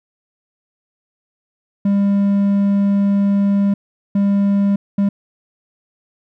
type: tone bursts at uneven times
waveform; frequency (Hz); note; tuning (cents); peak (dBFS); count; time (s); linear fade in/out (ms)
triangle; 200; G3; +35; -10; 3; 1.85-3.74 / 4.15-4.76 / 4.98-5.09; 5
effects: none